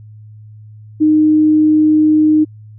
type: tone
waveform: sine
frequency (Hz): 307.7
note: D#4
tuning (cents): -19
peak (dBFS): -7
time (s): 1-2.45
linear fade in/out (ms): 20
effects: added 107 Hz sine -34 dBFS peak until 2.78 s